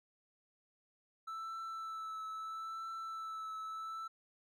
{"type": "tone with vibrato", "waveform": "triangle", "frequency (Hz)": 1318.5, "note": "E6", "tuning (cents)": 0, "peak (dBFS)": -39, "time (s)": [1.27, 4.08], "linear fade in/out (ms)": 10, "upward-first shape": "triangle", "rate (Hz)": 0.76, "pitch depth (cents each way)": 22, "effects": []}